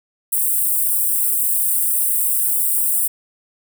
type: high-pass noise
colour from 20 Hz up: white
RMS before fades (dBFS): -18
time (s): 0.32-3.08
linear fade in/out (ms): 10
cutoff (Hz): 8100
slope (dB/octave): 96
effects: none